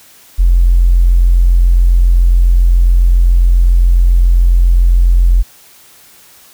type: tone with tanh clipping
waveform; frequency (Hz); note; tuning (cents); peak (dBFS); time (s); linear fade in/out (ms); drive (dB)
triangle; 43.65; F1; 0; -4; 0.38-5.43; 20; 2
effects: white hiss -42 dBFS RMS until 6.53 s